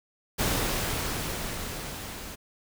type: noise with level ramp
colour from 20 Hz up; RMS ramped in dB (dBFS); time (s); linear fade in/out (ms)
pink; -26 to -40; 0.38-2.36; 20
effects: none